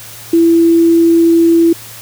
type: tone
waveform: sine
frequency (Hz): 333.6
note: E4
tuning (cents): +21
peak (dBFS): -5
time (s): 0.33-1.73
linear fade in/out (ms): 5
effects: added 112 Hz sine -39 dBFS peak until 2.01 s + white hiss -32 dBFS RMS until 2.01 s